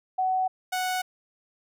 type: tone pair in turn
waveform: sine / sawtooth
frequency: 749 / 738.7 Hz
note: F#5 / F#5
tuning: +21 / -3 cents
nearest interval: unison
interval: 24 cents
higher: first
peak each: -22 dBFS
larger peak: neither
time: 0.18-0.48 / 0.72-1.02 s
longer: neither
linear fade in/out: 10 ms
effects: none